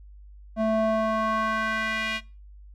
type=tone with band-pass filter sweep; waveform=square; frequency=219.9 Hz; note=A3; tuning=1 cent flat; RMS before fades=-25 dBFS; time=0.56-2.21 s; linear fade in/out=50 ms; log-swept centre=500 to 2600 Hz; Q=2.2; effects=noise-tail reverb RT60 0.3 s tail -21 dB re dry + added 50 Hz sine -44 dBFS peak until 2.74 s